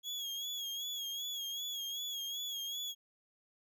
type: tone with vibrato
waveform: 35% pulse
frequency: 3322 Hz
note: G#7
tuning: in tune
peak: -36 dBFS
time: 0.03-2.95 s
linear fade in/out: 50 ms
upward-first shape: sine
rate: 2.6 Hz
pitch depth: 59 cents each way
effects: none